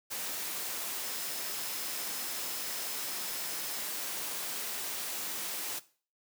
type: tone in noise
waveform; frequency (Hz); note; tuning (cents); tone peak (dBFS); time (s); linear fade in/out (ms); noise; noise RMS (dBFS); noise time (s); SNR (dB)
sine; 5170; E8; -34; -46; 1.02-3.81; 20; white; -37; 0.1-5.8; -12
effects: noise-tail reverb RT60 0.4 s tail -17 dB re dry + high-pass 200 Hz 12 dB/octave